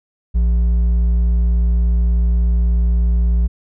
sine tone with hard clipping, 58.27 Hz, A#1, in tune, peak -13 dBFS, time 0.34-3.48 s, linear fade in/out 20 ms, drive 4 dB, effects none

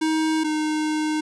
square tone pair in turn, 315.6 / 307.9 Hz, D#4 / D#4, +25 / -18 cents, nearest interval unison, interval 43 cents, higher first, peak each -20 / -22 dBFS, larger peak first, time 0.01-0.44 / 0.44-1.21 s, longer second, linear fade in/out 10 ms, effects resampled to 22050 Hz

